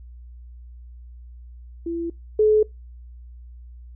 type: tone pair in turn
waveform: sine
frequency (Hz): 336.5 / 428.5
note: E4 / A4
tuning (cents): +36 / -46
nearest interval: major third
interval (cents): 418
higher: second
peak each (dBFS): -24 / -13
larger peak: second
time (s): 1.86-2.1 / 2.39-2.63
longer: neither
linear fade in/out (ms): 5
effects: noise-tail reverb RT60 0.2 s tail -24 dB re dry + added 60 Hz sine -39 dBFS peak until 3.95 s